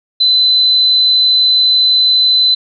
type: tone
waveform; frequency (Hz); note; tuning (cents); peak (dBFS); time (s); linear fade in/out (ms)
sine; 4027; B7; +33; -7; 0.2-2.55; 10
effects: none